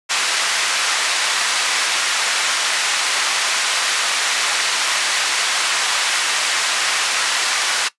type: band-pass noise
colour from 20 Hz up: pink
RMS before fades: -19 dBFS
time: 0.09-7.89 s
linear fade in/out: 20 ms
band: 1300 to 7900 Hz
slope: 12 dB/octave
effects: noise-tail reverb RT60 0.1 s tail -17 dB re dry + resampled to 24000 Hz